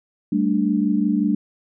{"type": "chord", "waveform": "sine", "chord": "G suspended second", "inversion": "none", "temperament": "equal with one note detuned", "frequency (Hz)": [196, 221.5, 293.7], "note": ["G3", "A3", "D4"], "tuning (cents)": [0, 12, 0], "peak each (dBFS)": -21, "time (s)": [0.32, 1.35], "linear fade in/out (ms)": 5, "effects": []}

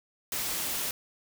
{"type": "noise", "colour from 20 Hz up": "white", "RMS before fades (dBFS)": -32, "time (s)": [0.32, 0.91], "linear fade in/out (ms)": 2, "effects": []}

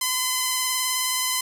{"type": "tone with vibrato", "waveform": "5% pulse", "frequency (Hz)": 1021, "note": "C6", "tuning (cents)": -43, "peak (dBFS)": -10, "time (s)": [0.01, 1.41], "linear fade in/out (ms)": 5, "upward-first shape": "sine", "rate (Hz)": 19, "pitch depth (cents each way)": 18, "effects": ["8-bit"]}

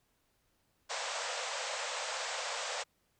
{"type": "band-pass noise", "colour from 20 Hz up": "pink", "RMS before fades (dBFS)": -38, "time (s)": [0.89, 2.84], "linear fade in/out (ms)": 20, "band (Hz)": [480, 8200], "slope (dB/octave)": 96, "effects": ["pink hiss -75 dBFS RMS until 3.19 s"]}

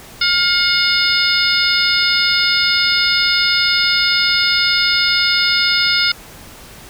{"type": "harmonic tone with a mistuned harmonic", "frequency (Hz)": 722, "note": "F#5", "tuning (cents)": -43, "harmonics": [2, 3, 4, 5, 6, 7], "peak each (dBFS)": [-19, -20, -23, -20, -20, -17], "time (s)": [0.21, 6.12], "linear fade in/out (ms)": 5, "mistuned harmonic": 2, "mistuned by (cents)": -40, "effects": ["pink hiss -38 dBFS RMS until 6.89 s"]}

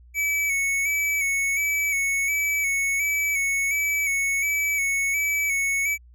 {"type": "tone with vibrato", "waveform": "square", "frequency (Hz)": 2253, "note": "C#7", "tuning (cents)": 28, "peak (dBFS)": -22, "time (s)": [0.14, 5.98], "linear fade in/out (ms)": 50, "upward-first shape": "square", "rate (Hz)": 1.4, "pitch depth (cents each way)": 34, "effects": ["added 60 Hz sine -47 dBFS peak until 6.14 s"]}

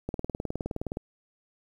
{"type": "click train", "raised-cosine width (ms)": 2, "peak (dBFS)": -18, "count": 18, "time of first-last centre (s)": [0.09, 0.971], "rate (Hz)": 19.3, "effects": ["9-bit"]}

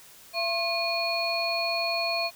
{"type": "tone cluster", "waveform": "sine", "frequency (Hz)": [678, 1075, 2447, 4330], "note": ["E5", "C6", "D#7", "C#8"], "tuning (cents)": [49, 47, -29, -41], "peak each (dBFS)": [-29, -36, -30, -30], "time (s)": [0.33, 2.31], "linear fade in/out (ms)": 50, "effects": ["white hiss -51 dBFS RMS until 2.35 s"]}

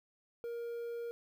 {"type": "tone", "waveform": "triangle", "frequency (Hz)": 470, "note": "A#4", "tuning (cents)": 14, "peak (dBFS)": -36, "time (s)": [0.44, 1.11], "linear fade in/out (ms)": 0, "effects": ["11-bit"]}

